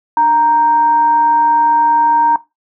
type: tone with frequency modulation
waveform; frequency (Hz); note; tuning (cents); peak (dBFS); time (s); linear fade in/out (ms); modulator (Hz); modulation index
sine; 932.3; A#5; 0; -8; 0.17-2.36; 2; 634; 0.23
effects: noise-tail reverb RT60 0.2 s tail -17 dB re dry